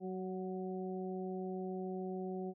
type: harmonic tone with a mistuned harmonic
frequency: 186.9 Hz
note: F#3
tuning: 18 cents sharp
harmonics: 1 / 2 / 3 / 4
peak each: -41 / -41 / -52 / -48 dBFS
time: 0-2.54 s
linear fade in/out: 50 ms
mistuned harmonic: 4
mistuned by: -18 cents
effects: none